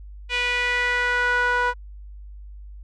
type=tone with band-pass filter sweep; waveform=sawtooth; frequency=490 Hz; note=B4; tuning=14 cents flat; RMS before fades=-22 dBFS; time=0.29-1.74 s; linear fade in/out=50 ms; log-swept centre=2600 to 1200 Hz; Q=3.3; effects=added 50 Hz sine -37 dBFS peak until 2.83 s + resampled to 22050 Hz